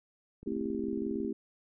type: click train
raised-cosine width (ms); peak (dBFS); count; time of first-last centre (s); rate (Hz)
3; -35; 19; 0.43-1.248; 22
type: chord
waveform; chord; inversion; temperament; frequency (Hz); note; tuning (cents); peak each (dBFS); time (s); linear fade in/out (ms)
sine; A minor seventh; none; just; 220 / 264 / 330 / 396; A3 / C4 / E4 / G4; 0 / +16 / +2 / +18; -37; 0.46-1.33; 10
effects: none